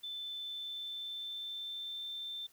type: tone with pitch glide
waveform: sine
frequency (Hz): 3525 to 3562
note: A7 to A7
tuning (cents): +2 to +21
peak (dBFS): -39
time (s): 0.03-2.47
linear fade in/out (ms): 10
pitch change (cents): +19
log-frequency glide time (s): 0.37-2.12
effects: white hiss -66 dBFS RMS until 2.52 s